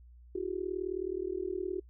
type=tone with amplitude modulation; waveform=sine; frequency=370 Hz; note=F#4; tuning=in tune; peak=-28 dBFS; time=0.35-1.8 s; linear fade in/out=5 ms; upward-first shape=sine; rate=39.1 Hz; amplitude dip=95%; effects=noise-tail reverb RT60 0.1 s tail -26 dB re dry + added 60 Hz sine -52 dBFS peak until 1.89 s